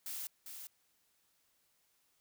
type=noise with echo; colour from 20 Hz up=blue; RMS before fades=-42 dBFS; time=0.06-0.27 s; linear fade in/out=2 ms; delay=400 ms; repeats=1; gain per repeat=-6 dB; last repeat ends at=0.67 s; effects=white hiss -75 dBFS RMS until 2.2 s